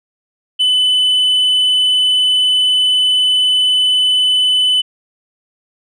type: tone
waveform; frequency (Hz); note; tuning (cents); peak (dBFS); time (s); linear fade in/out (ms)
sine; 3008; F#7; +28; -7; 0.59-4.82; 20
effects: tanh soft clip ceiling -9 dBFS